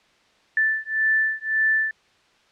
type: beating tone pair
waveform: sine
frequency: 1760 / 1761.8 Hz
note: A6 / A6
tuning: 0 / +2 cents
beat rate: 1.8 Hz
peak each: -22 dBFS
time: 0.57-1.91 s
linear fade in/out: 2 ms
effects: white hiss -59 dBFS RMS until 2.51 s + low-pass 4000 Hz 12 dB/octave